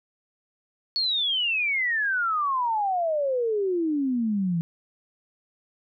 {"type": "exponential sweep", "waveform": "sine", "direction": "down", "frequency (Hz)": [4435, 162.5], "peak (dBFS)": -22, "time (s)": [0.96, 4.61], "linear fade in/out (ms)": 0, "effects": []}